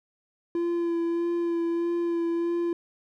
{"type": "tone with vibrato", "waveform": "triangle", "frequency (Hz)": 340.1, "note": "F4", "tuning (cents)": -46, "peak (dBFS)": -22, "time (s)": [0.55, 2.73], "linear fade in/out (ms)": 2, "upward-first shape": "sine", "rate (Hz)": 1.6, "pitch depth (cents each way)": 18, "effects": []}